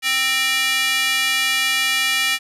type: tone with high-pass filter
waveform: square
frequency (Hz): 262.8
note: C4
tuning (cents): +8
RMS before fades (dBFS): -19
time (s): 0.02-2.39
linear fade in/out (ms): 50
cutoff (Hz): 2300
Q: 2.2
effects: resampled to 32000 Hz + 8-bit